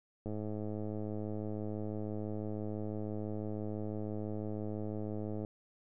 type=click train; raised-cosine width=2 ms; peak=-27 dBFS; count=551; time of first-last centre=0.26-5.449 s; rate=106 Hz; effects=none